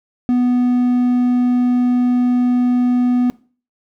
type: tone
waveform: triangle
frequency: 246.9 Hz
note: B3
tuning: in tune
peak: -10 dBFS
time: 0.29-3.3 s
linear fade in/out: 0 ms
effects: noise-tail reverb RT60 0.4 s tail -21 dB re dry